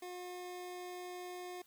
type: tone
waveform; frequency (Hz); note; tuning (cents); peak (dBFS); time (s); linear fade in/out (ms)
25% pulse; 359.4; F4; +50; -40; 0.02-1.62; 5
effects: white hiss -68 dBFS RMS until 1.66 s